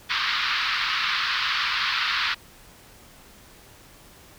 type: band-pass noise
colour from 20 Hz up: pink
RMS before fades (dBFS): -25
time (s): 0.09-2.35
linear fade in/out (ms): 20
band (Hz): 1100 to 4700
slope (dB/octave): 48
effects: pink hiss -50 dBFS RMS until 4.38 s